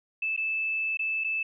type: tone with dropouts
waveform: sine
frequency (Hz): 2627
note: E7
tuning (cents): -7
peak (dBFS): -26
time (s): 0.22-1.43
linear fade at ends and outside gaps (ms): 5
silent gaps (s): 0.365-0.375 / 0.972-0.992 / 1.239-1.244
effects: none